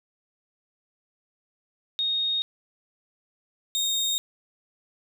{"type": "tone pair in turn", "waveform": ["sine", "30% pulse"], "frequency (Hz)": [3720, 3703], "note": ["A#7", "A#7"], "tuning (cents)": [-4, -12], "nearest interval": "unison", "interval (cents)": 8, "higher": "first", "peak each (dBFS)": [-23, -21], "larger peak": "second", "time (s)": [[1.99, 2.42], [3.75, 4.18]], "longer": "neither", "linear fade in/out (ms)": 0, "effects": []}